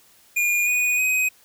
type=tone with pitch steps; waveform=square; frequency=2427 / 2471 / 2515 Hz; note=D#7 / D#7 / D#7; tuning=-44 / -13 / +18 cents; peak=-19 dBFS; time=0.36-1.29 s; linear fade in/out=10 ms; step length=310 ms; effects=white hiss -55 dBFS RMS until 1.44 s